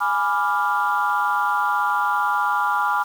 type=chord; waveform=sine; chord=G# diminished seventh; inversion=none; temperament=equal with one note detuned; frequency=830.6 / 987.8 / 1178.7 / 1396.9 Hz; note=G#5 / B5 / D6 / F6; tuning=0 / 0 / +6 / 0 cents; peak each=-23 dBFS; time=0-3.04 s; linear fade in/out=20 ms; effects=tanh soft clip ceiling -10 dBFS + 7-bit